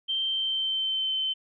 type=tone with pitch glide; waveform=sine; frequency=3136 to 3077 Hz; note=G7 to G7; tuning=0 to -33 cents; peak=-25 dBFS; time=0.08-1.34 s; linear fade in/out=20 ms; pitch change=-33 cents; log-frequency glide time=0.23-1.14 s; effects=none